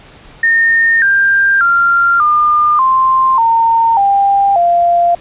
sine tone with pitch steps, 1828 / 1591.4 / 1385.4 / 1206 / 1049.9 / 914 / 795.7 / 692.7 Hz, A#6 / G6 / F6 / D6 / C6 / A#5 / G5 / F5, -34 / +26 / -14 / +46 / +6 / -34 / +26 / -14 cents, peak -7 dBFS, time 0.43-5.15 s, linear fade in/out 5 ms, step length 590 ms, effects pink hiss -39 dBFS RMS until 5.2 s + resampled to 8000 Hz

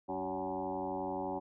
sine tone with frequency modulation, 563 Hz, C#5, 27 cents sharp, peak -34 dBFS, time 0.08-1.4 s, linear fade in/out 20 ms, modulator 91.8 Hz, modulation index 3.8, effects none

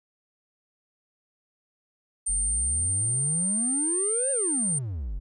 sine tone, 8900 Hz, C#9, 6 cents sharp, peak -24 dBFS, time 2.26-4.79 s, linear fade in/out 10 ms
triangle exponential two-way sweep, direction up then down, 41.2 to 561 to 41.2 Hz, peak -27 dBFS, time 2.28-5.2 s, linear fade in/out 20 ms, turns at 4.31 s
effects none

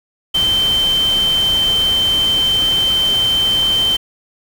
sine tone in noise, 3106 Hz, G7, 17 cents flat, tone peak -12 dBFS, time 0.34-3.97 s, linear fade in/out 10 ms, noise pink, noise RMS -26 dBFS, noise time 0.34-3.97 s, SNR +11 dB, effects none

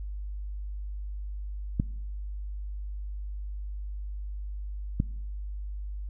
clicks, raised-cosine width 5 ms, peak -12 dBFS, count 2, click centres 1.799 / 5.001 s, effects noise-tail reverb RT60 0.9 s tail -22 dB re dry + added 50 Hz sine -33 dBFS peak until 6.09 s

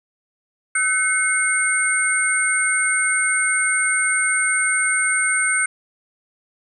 sine tone cluster, 1302 / 1514 / 2165 / 8730 Hz, E6 / F#6 / C#7 / C#9, -22 / +39 / -41 / -28 cents, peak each -30 / -21 / -21 / -21 dBFS, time 0.75-5.66 s, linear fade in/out 5 ms, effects none

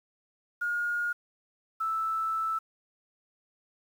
sine tone pair in turn, 1428 / 1317.4 Hz, F6 / E6, +38 / -1 cents, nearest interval minor second, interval 139 cents, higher first, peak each -27 dBFS, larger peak neither, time 0.61-1.13 / 1.8-2.59 s, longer second, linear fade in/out 10 ms, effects 9-bit

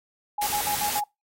sine tone bursts, 830.6 Hz, G#5, in tune, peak -25 dBFS, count 5, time 0.38-1.04 s, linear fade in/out 5 ms, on 88 ms, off 55 ms
white noise, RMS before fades -29 dBFS, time 0.41-1 s, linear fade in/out 10 ms
effects noise-tail reverb RT60 0.2 s tail -23 dB re dry + AAC 48 kbps

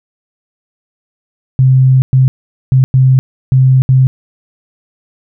sine tone bursts at uneven times, 130.81 Hz, C3, in tune, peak -4 dBFS, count 6, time 1.59-2.02 / 2.13-2.28 / 2.72-2.84 / 2.94-3.19 / 3.52-3.82 / 3.89-4.07 s, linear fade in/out 0 ms, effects none

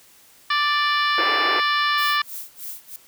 harmonic tone, 587.3 Hz, D5, in tune, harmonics 2 / 3 / 4 / 5 / 6 / 7 / 8 / 9, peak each -21 / -23 / -29 / -29 / -29 / -32 / -36 / -34 dBFS, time 0.5-2.22 s, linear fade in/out 5 ms
pink band-pass noise, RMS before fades -27 dBFS, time 1.18-1.6 s, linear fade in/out 2 ms, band 320 to 2600 Hz, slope 48 dB/octave
violet noise with tremolo, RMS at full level -32 dBFS, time 1.98-2.96 s, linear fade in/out 0 ms, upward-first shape sine, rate 3.2 Hz, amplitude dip 100%
effects white hiss -52 dBFS RMS until 3.07 s

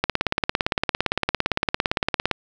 click train, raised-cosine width 0.3 ms, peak -3 dBFS, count 41, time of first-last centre 0.04-2.313 s, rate 17.6 Hz, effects none

